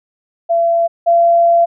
sine tone pair in turn, 676 / 681.9 Hz, E5 / F5, +43 / -42 cents, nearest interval unison, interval 15 cents, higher second, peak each -10 / -7 dBFS, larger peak second, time 0.49-0.88 / 1.06-1.66 s, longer second, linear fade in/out 20 ms, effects none

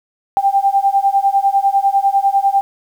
sine beating tone pair, 785 / 795 Hz, G5 / G5, +2 / +24 cents, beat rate 10 Hz, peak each -14 dBFS, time 0.37-2.61 s, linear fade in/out 0 ms, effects 7-bit

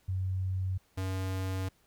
sine / square tone pair in turn, 93.7 / 94.41 Hz, F#2 / F#2, +22 / +35 cents, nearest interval unison, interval 13 cents, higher second, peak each -29 / -32 dBFS, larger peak first, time 0.08-0.78 / 0.97-1.69 s, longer second, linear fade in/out 10 ms, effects pink hiss -68 dBFS RMS until 1.86 s

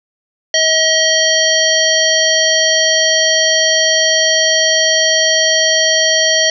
harmonic tone, 636 Hz, D#5, 38 cents sharp, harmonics 1 / 3 / 5 / 7 / 9, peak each -16 / -16 / -16 / -16 / -16 dBFS, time 0.54-6.5 s, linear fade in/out 2 ms, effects none

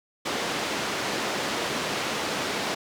pink band-pass noise, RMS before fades -29 dBFS, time 0.25-2.75 s, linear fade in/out 10 ms, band 260 to 5500 Hz, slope 12 dB/octave, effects none

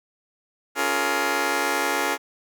10% pulse chord, Bb minor seventh, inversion first, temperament just, 279.7 / 349.6 / 419.5 / 466.2 Hz, Db4 / F4 / Ab4 / Bb4, +16 / +2 / +17 / 0 cents, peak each -20 dBFS, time 0.75-2.18 s, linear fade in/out 50 ms, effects none

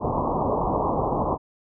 white low-pass noise, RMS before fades -24 dBFS, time 0-1.38 s, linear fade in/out 50 ms, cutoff 1100 Hz, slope 96 dB/octave, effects none

